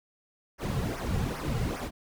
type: noise with flanger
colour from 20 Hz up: brown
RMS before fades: -31 dBFS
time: 0.58-1.91 s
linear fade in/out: 50 ms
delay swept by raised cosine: 0.25 to 3.35 ms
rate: 2.5 Hz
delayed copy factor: -0.9
effects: none